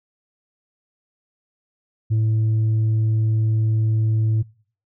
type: tone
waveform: sine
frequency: 110 Hz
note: A2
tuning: in tune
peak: -13 dBFS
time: 2.1-4.43 s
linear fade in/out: 20 ms
effects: noise-tail reverb RT60 0.5 s tail -26 dB re dry + tanh soft clip ceiling -15 dBFS